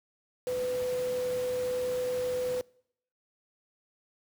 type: tone in noise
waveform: sine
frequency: 501 Hz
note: B4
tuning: 25 cents sharp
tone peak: -28 dBFS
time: 0.47-2.61 s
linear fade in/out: 0 ms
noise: pink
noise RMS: -43 dBFS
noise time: 0.47-2.61 s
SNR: +12 dB
effects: noise-tail reverb RT60 0.7 s tail -25 dB re dry + high-pass 80 Hz 12 dB/octave